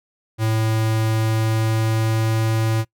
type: tone with pitch glide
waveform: square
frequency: 110.7 to 111.47 Hz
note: A2 to A2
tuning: +11 to +23 cents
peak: -18 dBFS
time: 0.38-2.85 s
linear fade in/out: 50 ms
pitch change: +12 cents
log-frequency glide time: 1.12-2.46 s
effects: noise-tail reverb RT60 0.1 s tail -22 dB re dry